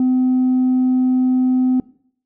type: tone with tanh clipping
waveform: triangle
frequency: 255.4 Hz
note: C4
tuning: 42 cents flat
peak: -13 dBFS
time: 0-1.8 s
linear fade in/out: 2 ms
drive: 6 dB
effects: noise-tail reverb RT60 0.6 s tail -20 dB re dry